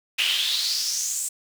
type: noise with high-pass filter sweep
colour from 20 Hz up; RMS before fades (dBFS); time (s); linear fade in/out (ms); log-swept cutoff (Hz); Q
brown; -25; 0.18-1.29; 10; 2700 to 8200; 5.3
effects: none